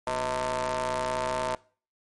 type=ring-modulated tone; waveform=sawtooth; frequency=132.4 Hz; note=C3; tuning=21 cents sharp; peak=-20 dBFS; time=0.07-1.55 s; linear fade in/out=0 ms; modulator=766 Hz; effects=noise-tail reverb RT60 0.4 s tail -21 dB re dry + MP3 48 kbps